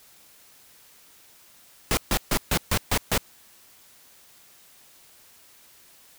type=noise bursts; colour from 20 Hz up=pink; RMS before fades=-22 dBFS; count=7; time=1.91-3.177 s; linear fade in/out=0 ms; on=61 ms; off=140 ms; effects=white hiss -54 dBFS RMS until 6.18 s